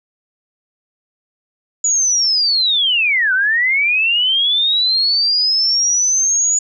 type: linear two-way sweep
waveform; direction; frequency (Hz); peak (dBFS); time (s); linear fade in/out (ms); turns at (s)
sine; down then up; 6920 to 1469 to 6920; -12; 1.84-6.59; 5; 3.33
effects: none

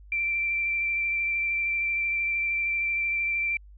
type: tone with vibrato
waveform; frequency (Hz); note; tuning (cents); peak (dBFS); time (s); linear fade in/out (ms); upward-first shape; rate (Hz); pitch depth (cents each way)
sine; 2349; D7; 0; -24; 0.12-3.57; 2; triangle; 13; 16
effects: added 50 Hz sine -46 dBFS peak until 3.77 s

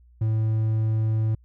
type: tone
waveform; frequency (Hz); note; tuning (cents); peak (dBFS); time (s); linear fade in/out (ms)
triangle; 110; A2; 0; -18; 0.21-1.35; 5
effects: added 60 Hz sine -51 dBFS peak until 1.44 s

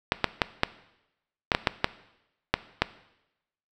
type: clicks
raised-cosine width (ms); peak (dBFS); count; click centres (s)
0.3; -3; 10; 0.121 / 0.243 / 0.418 / 0.634 / 1.518 / 1.549 / 1.672 / 1.844 / 2.54 / 2.82
effects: noise-tail reverb RT60 0.9 s tail -17 dB re dry

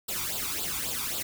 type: noise with flanger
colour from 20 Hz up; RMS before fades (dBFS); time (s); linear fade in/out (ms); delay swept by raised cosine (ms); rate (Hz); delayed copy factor
white; -32; 0.08-1.23; 10; 0.24 to 0.88; 3.7; +0.75
effects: none

